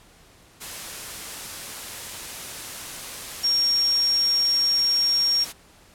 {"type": "tone in noise", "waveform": "sine", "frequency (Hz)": 5560, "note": "F8", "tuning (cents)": -9, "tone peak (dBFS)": -18, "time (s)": [3.43, 5.45], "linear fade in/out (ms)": 20, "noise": "white", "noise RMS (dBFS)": -35, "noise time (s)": [0.6, 5.53], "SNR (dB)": 14, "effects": ["pink hiss -53 dBFS RMS until 5.94 s", "low-pass 12000 Hz 12 dB/octave"]}